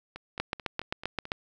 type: two click trains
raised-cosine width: 0.3 ms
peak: -24 / -13 dBFS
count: 6 / 8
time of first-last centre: 0.16-1.254 / 0.4-1.319 s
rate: 4.57 / 7.62 Hz
effects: none